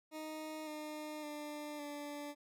20% pulse tone with pitch steps, 311.1 / 304.3 / 297.7 / 291.3 Hz, D#4 / D#4 / D4 / D4, 0 / -38 / +24 / -14 cents, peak -38 dBFS, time 0.11-2.35 s, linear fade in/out 50 ms, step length 560 ms, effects none

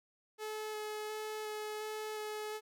sawtooth tone with vibrato, 428.3 Hz, A4, 47 cents flat, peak -35 dBFS, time 0.38-2.61 s, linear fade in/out 50 ms, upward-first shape square, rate 1.4 Hz, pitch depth 9 cents each way, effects none

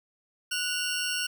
20% pulse tone pair together, 1470 / 2775 Hz, F#6 / F7, -12 / -12 cents, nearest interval major seventh, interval 1100 cents, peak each -26 dBFS, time 0.51-1.27 s, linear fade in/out 10 ms, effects none

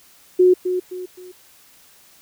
sine tone with echo, 364.7 Hz, F#4, 25 cents flat, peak -9 dBFS, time 0.39-0.54 s, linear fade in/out 10 ms, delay 260 ms, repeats 3, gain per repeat -9 dB, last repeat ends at 1.32 s, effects white hiss -51 dBFS RMS until 2.21 s

